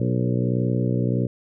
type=harmonic tone with a mistuned harmonic; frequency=61.5 Hz; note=B1; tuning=7 cents flat; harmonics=2 / 3 / 4 / 5 / 6 / 7 / 8 / 9; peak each=-22 / -26 / -28 / -30 / -32 / -33 / -34 / -35 dBFS; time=0-1.27 s; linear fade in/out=5 ms; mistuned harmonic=7; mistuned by=+22 cents; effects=none